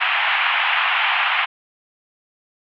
white band-pass noise, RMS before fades -19 dBFS, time 0-1.46 s, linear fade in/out 20 ms, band 750 to 3000 Hz, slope 48 dB/octave, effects none

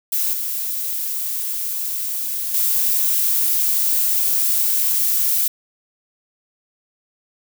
violet noise with level steps, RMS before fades -20 / -24 / -18 dBFS, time 0.12-5.48 s, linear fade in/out 5 ms, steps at 0.33 / 2.54 s, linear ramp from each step 2 ms, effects none

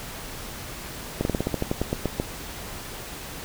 slowing click train, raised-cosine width 2 ms, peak -10 dBFS, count 13, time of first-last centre 1.21-2.199 s, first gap 41 ms, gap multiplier 1.12, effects pink hiss -37 dBFS RMS until 3.44 s

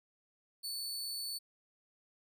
sawtooth tone, 4468 Hz, C#8, 13 cents sharp, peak -35 dBFS, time 0.63-1.39 s, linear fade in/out 20 ms, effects none

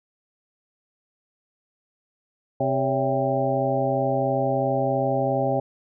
harmonic tone with a mistuned harmonic, 132.1 Hz, C3, 17 cents sharp, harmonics 1 / 2 / 3 / 4 / 5 / 6, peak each -28 / -29 / -30 / -25 / -27 / -27 dBFS, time 2.6-5.6 s, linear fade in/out 5 ms, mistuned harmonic 4, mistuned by +93 cents, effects none

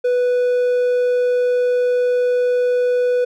triangle tone, 493.9 Hz, B4, in tune, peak -12 dBFS, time 0.04-3.25 s, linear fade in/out 10 ms, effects none

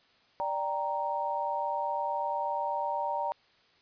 sine chord, G minor, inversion second, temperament equal, 587.3 / 784 / 932.3 Hz, D5 / G5 / Bb5, 0 / 0 / 0 cents, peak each -35 / -35 / -31 dBFS, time 0.4-3.32 s, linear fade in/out 0 ms, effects white hiss -64 dBFS RMS until 3.81 s + resampled to 11025 Hz

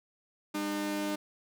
sawtooth tone pair together, 202 / 302.7 Hz, G#3 / D#4, -48 / -48 cents, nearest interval perfect fifth, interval 700 cents, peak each -34 / -28 dBFS, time 0.54-1.16 s, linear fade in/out 10 ms, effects none

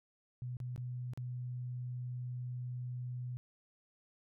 sine tone with dropouts, 124.2 Hz, B2, 10 cents sharp, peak -38 dBFS, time 0.42-3.37 s, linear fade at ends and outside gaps 0 ms, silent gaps 0.569-0.602 / 0.761-0.778 / 1.135-1.175 s, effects none

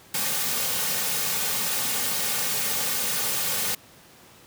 white noise with comb filter, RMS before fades -26 dBFS, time 0.14-3.75 s, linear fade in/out 5 ms, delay 3 ms, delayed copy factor -0.65, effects pink hiss -51 dBFS RMS until 4.46 s + high-pass 100 Hz 12 dB/octave

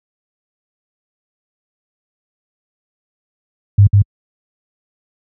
sine tone with echo, 100.8 Hz, G2, 49 cents sharp, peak -3 dBFS, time 3.78-3.87 s, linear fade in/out 5 ms, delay 150 ms, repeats 1, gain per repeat -2 dB, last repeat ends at 4.02 s, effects high-pass 60 Hz 12 dB/octave

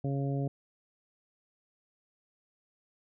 harmonic tone, 138.59 Hz, C#3, in tune, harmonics 1 / 2 / 3 / 4 / 5, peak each -30 / -36 / -40 / -42 / -44 dBFS, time 0.04-0.48 s, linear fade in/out 5 ms, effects none

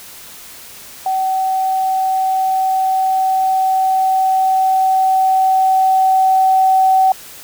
sine tone with level ramp, 760 Hz, F#5, 46 cents sharp, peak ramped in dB -14 to -8 dBFS, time 1.06-7.12 s, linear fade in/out 2 ms, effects white hiss -36 dBFS RMS until 7.43 s

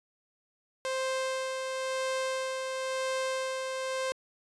sawtooth tone with tremolo, 524 Hz, C5, 2 cents sharp, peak -25 dBFS, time 0.85-4.12 s, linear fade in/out 0 ms, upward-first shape sine, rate 0.97 Hz, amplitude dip 35%, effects resampled to 22050 Hz

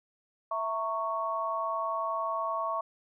sine chord, A# diminished, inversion second, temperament equal with one note detuned, 659.3 / 919 / 1108.7 Hz, E5 / A#5 / C#6, 0 / -25 / 0 cents, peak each -34 / -37 / -31 dBFS, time 0.51-2.81 s, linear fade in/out 5 ms, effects none

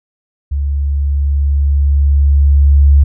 sine tone with level ramp, 70.7 Hz, C#2, 35 cents sharp, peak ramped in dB -13 to -3 dBFS, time 0.51-3.04 s, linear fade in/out 10 ms, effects none

